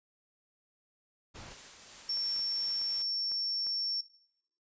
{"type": "noise", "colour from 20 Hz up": "pink", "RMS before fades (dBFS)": -47, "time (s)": [1.34, 1.54], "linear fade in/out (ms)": 20}
{"type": "noise with tremolo", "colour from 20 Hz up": "white", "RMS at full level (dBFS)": -49, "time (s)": [1.51, 3.02], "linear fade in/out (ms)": 0, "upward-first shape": "sine", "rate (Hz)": 2.8, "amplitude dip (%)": 25}
{"type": "tone", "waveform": "sine", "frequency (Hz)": 5450, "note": "F8", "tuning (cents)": -43, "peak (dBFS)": -30, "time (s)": [2.09, 4.01], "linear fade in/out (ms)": 5}
{"type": "clicks", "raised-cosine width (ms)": 0.5, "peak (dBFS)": -38, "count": 6, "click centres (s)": [2.172, 2.363, 2.393, 2.815, 3.317, 3.668]}
{"effects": ["noise-tail reverb RT60 0.7 s tail -18 dB re dry", "resampled to 16000 Hz"]}